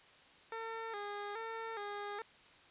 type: tone with vibrato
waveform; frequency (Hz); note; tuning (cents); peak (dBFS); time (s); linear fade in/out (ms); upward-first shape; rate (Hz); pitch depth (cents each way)
15% pulse; 430.1; A4; -39; -34; 0.52-2.22; 2; square; 1.2; 85
effects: white hiss -61 dBFS RMS until 2.7 s + resampled to 8000 Hz